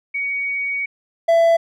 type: tone pair in turn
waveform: sine / triangle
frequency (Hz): 2246 / 667.7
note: C#7 / E5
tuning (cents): +22 / +22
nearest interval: octave + major sixth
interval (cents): 2100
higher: first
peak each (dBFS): -20 / -9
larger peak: second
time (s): 0.14-0.86 / 1.28-1.57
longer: first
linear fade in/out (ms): 10
effects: none

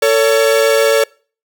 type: tone pair together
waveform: 45% pulse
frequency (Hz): 448.1 / 563.4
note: A4 / C#5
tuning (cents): +32 / +28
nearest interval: major third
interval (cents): 396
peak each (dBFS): -12 / -12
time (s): 0.02-1.04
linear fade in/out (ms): 5
effects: noise-tail reverb RT60 0.4 s tail -25 dB re dry

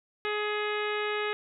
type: harmonic tone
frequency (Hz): 420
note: G#4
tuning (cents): +19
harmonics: 1 / 2 / 3 / 4 / 5 / 6 / 7 / 8 / 9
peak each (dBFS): -31 / -39 / -36 / -37 / -37 / -39 / -42 / -45 / -45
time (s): 0.25-1.33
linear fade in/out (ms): 0
effects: none

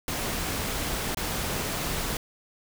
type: noise with dropouts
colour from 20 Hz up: pink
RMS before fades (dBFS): -30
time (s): 0.08-2.17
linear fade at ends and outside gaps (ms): 1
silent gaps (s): 1.147-1.171
effects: none

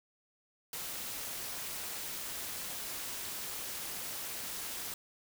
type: noise with amplitude modulation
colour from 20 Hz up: white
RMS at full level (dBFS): -38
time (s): 0.73-4.94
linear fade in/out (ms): 2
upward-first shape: sine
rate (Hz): 298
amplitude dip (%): 55
effects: none

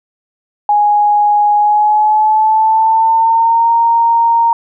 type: tone with pitch glide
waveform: sine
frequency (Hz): 830.6 to 926.9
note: G#5 to A#5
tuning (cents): 0 to -10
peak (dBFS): -7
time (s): 0.69-4.53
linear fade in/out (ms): 2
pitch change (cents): +190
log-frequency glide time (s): 1.56-3.71
effects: none

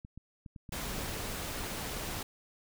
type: clicks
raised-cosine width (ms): 5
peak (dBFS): -33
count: 9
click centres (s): 0.049 / 0.176 / 0.462 / 0.562 / 0.692 / 0.725 / 0.867 / 0.981 / 1.092
type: noise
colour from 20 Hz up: pink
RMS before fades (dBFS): -38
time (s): 0.72-2.23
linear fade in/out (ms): 5
effects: none

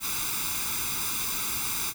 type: noise with comb filter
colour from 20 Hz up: white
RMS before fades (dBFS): -30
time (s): 0-1.94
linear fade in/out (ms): 50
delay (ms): 0.82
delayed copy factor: +0.85
effects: none

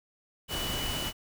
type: tone in noise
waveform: sine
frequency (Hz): 2960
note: F#7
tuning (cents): 0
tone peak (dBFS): -35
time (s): 0.48-1.13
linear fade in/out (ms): 50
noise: pink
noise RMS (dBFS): -34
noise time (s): 0.48-1.13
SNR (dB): -4
effects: none

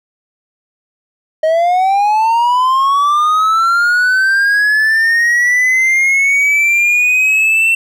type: linear sweep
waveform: triangle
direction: up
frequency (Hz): 622.3 to 2701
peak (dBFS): -7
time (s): 1.43-7.75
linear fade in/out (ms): 5
effects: none

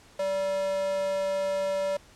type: tone with high-pass filter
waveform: square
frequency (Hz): 193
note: G3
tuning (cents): -27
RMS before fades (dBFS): -28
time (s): 0.19-1.97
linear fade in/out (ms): 5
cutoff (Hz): 570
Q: 4.3
effects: pink hiss -55 dBFS RMS until 2.15 s + low-pass 9000 Hz 12 dB/octave

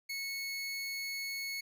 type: tone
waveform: 25% pulse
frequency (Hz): 2199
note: C#7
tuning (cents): -14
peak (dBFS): -33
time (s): 0.09-1.61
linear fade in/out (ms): 10
effects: none

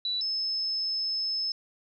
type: tone pair in turn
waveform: sine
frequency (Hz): 3951 / 5219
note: B7 / E8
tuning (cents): 0 / -18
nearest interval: perfect fourth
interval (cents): 482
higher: second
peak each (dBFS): -27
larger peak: neither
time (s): 0.05-0.21 / 0.21-1.52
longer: second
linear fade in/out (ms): 2
effects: none

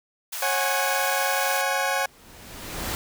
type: high-pass noise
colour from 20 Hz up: white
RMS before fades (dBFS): -32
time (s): 0.32-1.62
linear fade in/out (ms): 10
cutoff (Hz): 570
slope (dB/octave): 24
type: chord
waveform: 20% pulse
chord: C# suspended fourth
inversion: none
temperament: equal with one note detuned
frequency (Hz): 545.8 / 740 / 830.6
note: C#5 / F#5 / G#5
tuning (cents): -27 / 0 / 0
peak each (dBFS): -22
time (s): 0.42-2.06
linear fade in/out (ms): 5
type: noise with exponential growth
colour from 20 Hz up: pink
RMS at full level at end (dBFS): -27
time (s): 1.7-2.95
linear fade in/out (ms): 0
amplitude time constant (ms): 270
effects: none

